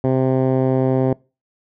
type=tone with low-pass filter; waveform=10% pulse; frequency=130.81 Hz; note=C3; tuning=in tune; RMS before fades=-17 dBFS; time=0.04-1.13 s; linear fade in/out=2 ms; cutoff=600 Hz; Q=0.69; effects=noise-tail reverb RT60 0.3 s tail -24 dB re dry